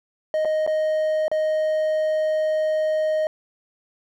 triangle tone with dropouts, 622.3 Hz, D#5, in tune, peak -17 dBFS, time 0.34-3.27 s, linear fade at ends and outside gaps 1 ms, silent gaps 0.449-0.454 / 0.665-0.675 / 1.281-1.315 s, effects none

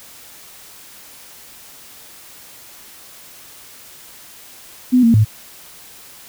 sine tone with pitch steps, 251.2 / 230.4 / 107.8 Hz, B3 / A#3 / A2, +30 / -20 / -35 cents, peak -8 dBFS, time 4.92-5.25 s, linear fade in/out 20 ms, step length 110 ms, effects white hiss -41 dBFS RMS until 6.28 s

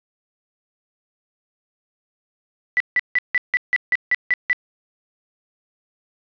sine tone bursts, 1975.5 Hz, B6, in tune, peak -14 dBFS, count 10, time 2.77-4.53 s, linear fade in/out 0 ms, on 32 ms, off 160 ms, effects resampled to 11025 Hz + 7-bit

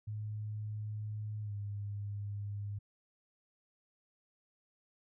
sine tone with pitch glide, 106.4 to 102.01 Hz, G#2 to G#2, +42 to -31 cents, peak -37 dBFS, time 0.07-2.79 s, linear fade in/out 10 ms, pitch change -73 cents, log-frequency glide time 1.42-1.53 s, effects none

